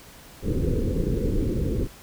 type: low-pass noise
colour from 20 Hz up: pink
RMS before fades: -24 dBFS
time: 0.42-1.88 s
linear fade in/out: 50 ms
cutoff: 520 Hz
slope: 96 dB/octave
effects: pink hiss -47 dBFS RMS until 2.02 s